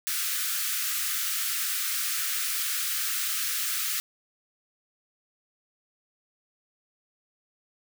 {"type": "high-pass noise", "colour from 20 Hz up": "white", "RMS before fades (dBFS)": -29, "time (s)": [0.07, 4], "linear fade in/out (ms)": 0, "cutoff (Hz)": 1200, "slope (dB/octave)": 96, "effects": []}